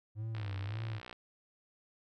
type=tone with vibrato; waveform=triangle; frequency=104.2 Hz; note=G#2; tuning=6 cents sharp; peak=-34 dBFS; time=0.15-1.01 s; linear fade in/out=50 ms; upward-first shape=sine; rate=1.8 Hz; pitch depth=130 cents each way
type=click train; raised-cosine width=0.3 ms; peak=-30 dBFS; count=49; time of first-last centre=0.35-1.128 s; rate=61.7 Hz
effects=none